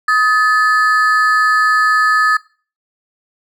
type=ring-modulated tone; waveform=triangle; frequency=1500 Hz; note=F#6; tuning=23 cents sharp; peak=-5 dBFS; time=0.08-2.37 s; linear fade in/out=5 ms; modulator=238 Hz; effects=noise-tail reverb RT60 0.4 s tail -21 dB re dry